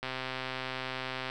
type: click train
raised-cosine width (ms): 0.3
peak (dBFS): -19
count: 166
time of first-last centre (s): 0.03-1.299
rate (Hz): 130
effects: none